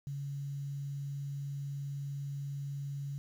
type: tone with quantisation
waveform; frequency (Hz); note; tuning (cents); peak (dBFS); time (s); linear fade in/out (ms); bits
sine; 140.5; C#3; +24; -36; 0.07-3.18; 0; 10
effects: none